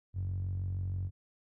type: tone with band-pass filter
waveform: sawtooth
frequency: 46.25 Hz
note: F#1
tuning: in tune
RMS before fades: -35 dBFS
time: 0.13-1.11 s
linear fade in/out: 50 ms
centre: 100 Hz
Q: 7.6
effects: none